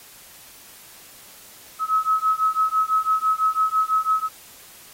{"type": "beating tone pair", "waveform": "sine", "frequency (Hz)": [1282, 1288], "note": ["E6", "E6"], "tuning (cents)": [-49, -41], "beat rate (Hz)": 6, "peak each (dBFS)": -21, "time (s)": [1.79, 4.29], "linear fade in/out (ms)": 50, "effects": ["white hiss -46 dBFS RMS until 4.93 s", "AAC 48 kbps"]}